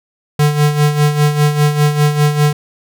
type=tone with tremolo; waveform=square; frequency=148.3 Hz; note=D3; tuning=17 cents sharp; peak=-8 dBFS; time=0.39-2.53 s; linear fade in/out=5 ms; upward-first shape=sine; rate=5 Hz; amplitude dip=65%; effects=none